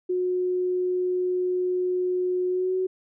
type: tone with pitch glide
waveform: sine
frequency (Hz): 363.7 to 372.6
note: F#4 to F#4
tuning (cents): -30 to +12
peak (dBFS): -22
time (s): 0.09-2.87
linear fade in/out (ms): 10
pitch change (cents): +42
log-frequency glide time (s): 2.48-2.75
effects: none